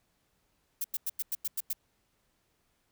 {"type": "noise bursts", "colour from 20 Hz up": "violet", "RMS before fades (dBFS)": -32, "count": 8, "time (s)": [0.81, 1.732], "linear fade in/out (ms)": 5, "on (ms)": 33, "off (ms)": 94, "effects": ["pink hiss -74 dBFS RMS until 2.91 s"]}